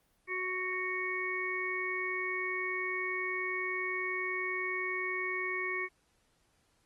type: harmonic tone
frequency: 370 Hz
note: F#4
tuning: in tune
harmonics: 1 / 3 / 5 / 6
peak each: -39 / -41 / -38 / -35 dBFS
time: 0.27-5.89 s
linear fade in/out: 50 ms
effects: pink hiss -72 dBFS RMS until 6.85 s + Opus 24 kbps